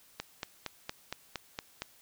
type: click train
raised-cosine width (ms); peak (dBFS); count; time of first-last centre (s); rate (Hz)
0.2; -18; 8; 0.2-1.82; 4.32
effects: white hiss -61 dBFS RMS until 2.01 s